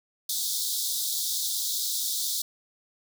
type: high-pass noise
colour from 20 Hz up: pink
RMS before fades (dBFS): -29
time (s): 0.29-2.42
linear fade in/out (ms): 5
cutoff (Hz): 3500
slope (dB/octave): 96
effects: none